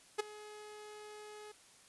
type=tone with ADSR envelope; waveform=sawtooth; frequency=422 Hz; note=G#4; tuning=28 cents sharp; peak=-25 dBFS; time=0.18-1.52 s; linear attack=18 ms; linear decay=12 ms; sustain=-20 dB; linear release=7 ms; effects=white hiss -62 dBFS RMS until 1.88 s + resampled to 24000 Hz